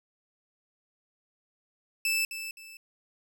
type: tone with echo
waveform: sawtooth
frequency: 2636 Hz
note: E7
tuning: 1 cent flat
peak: -22 dBFS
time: 2.05-2.25 s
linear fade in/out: 2 ms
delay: 260 ms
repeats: 2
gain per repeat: -10 dB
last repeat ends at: 2.77 s
effects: none